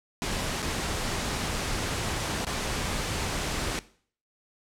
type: noise with dropouts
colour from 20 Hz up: pink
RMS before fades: -30 dBFS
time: 0.22-3.79 s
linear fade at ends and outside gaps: 0 ms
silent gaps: 0.621-0.626 / 2.448-2.468 s
effects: noise-tail reverb RT60 0.5 s tail -18 dB re dry + low-pass 9000 Hz 12 dB/octave